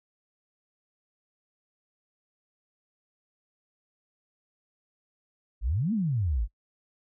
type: exponential two-way sweep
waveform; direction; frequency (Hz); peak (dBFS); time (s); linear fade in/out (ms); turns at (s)
sine; up then down; 46.25 to 237.2 to 46.25; -24; 5.61-6.48; 50; 5.93
effects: noise-tail reverb RT60 0.1 s tail -25 dB re dry